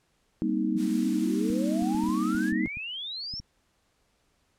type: chord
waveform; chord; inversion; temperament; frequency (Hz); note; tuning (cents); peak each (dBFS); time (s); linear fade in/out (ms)
sine; C minor seventh; second; just; 196.22 / 235.5 / 261.6 / 314; G3 / Bb3 / C4 / Eb4; +2 / +18 / 0 / +16; -30 / -29 / -34 / -28; 0.42-2.66; 0
type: exponential sweep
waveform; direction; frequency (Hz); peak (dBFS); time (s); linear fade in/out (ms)
sine; up; 173.9 to 5588; -33; 0.75-3.4; 5
type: high-pass noise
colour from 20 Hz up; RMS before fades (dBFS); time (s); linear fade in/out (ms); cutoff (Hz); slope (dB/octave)
white; -44; 0.76-2.53; 50; 840; 12
type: clicks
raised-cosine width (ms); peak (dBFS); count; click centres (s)
5; -30; 11; 1.502 / 1.823 / 1.948 / 2.037 / 2.089 / 2.35 / 2.525 / 2.674 / 2.771 / 3.339 / 3.4
effects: pink hiss -70 dBFS RMS until 4.58 s + low-pass 10000 Hz 12 dB/octave